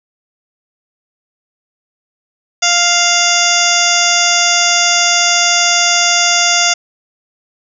harmonic tone with a mistuned harmonic, 698.5 Hz, F5, in tune, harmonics 1 / 2 / 3 / 4 / 5 / 7 / 8 / 9 / 10, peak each -18 / -18 / -18 / -18 / -18 / -18 / -18 / -18 / -18 dBFS, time 2.62-6.74 s, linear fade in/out 10 ms, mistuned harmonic 10, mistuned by -48 cents, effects none

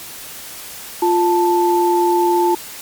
sine tone pair together, 350 / 881.9 Hz, F4 / A5, +4 / +4 cents, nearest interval octave + major third, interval 1600 cents, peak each -14 / -15 dBFS, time 1.02-2.55 s, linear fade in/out 5 ms, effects white hiss -33 dBFS RMS until 2.81 s + MP3 96 kbps

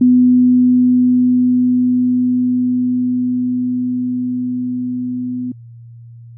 sine tone with level ramp, 249.7 Hz, B3, 19 cents sharp, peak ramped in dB -6 to -19 dBFS, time 0.01-5.52 s, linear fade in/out 5 ms, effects added 117 Hz sine -34 dBFS peak until 6.37 s

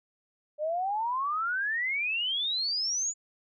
sine exponential sweep, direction up, 587.3 to 7040 Hz, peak -27 dBFS, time 0.58-3.14 s, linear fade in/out 50 ms, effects none

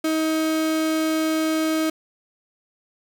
35% pulse tone, 316.5 Hz, D#4, 30 cents sharp, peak -18 dBFS, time 0.04-1.9 s, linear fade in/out 5 ms, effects none

